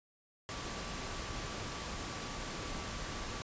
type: tone in noise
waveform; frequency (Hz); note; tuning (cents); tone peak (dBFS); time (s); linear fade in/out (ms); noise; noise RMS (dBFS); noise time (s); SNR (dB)
sine; 1153; D6; -32; -51; 0.49-3.42; 0; pink; -41; 0.49-3.42; -13
effects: resampled to 16000 Hz